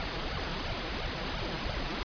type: noise with flanger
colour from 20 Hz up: pink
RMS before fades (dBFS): -34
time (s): 0-2.03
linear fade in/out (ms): 0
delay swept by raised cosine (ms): 1.3 to 6.2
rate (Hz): 2.9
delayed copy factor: +0.9
effects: resampled to 11025 Hz